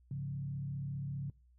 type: tone with frequency modulation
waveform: sine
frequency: 138.8 Hz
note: C#3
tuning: 3 cents sharp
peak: -36 dBFS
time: 0.11-1.3 s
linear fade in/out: 2 ms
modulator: 35 Hz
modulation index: 0.64
effects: noise-tail reverb RT60 0.3 s tail -22 dB re dry + added 61 Hz sine -62 dBFS peak until 1.58 s

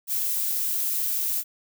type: noise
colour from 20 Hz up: violet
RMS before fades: -26 dBFS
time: 0.07-1.44 s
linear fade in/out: 50 ms
effects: none

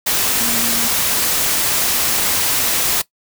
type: tone in noise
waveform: sine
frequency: 232 Hz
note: A#3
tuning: 8 cents flat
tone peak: -26 dBFS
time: 0.4-0.88 s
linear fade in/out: 10 ms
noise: white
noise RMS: -17 dBFS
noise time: 0.06-3.02 s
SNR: -12 dB
effects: noise-tail reverb RT60 0.1 s tail -19 dB re dry

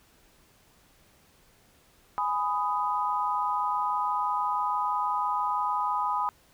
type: chord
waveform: sine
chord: G# minor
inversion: none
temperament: just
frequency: 830.6 / 996.7 / 1245.9 Hz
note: G#5 / B5 / D#6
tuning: 0 / +16 / +2 cents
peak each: -31 / -28 / -30 dBFS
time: 2.18-6.29 s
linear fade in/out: 0 ms
effects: pink hiss -61 dBFS RMS until 6.53 s

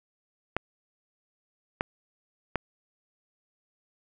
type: clicks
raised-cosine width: 0.5 ms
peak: -11 dBFS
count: 3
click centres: 0.566 / 1.809 / 2.557 s
effects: none

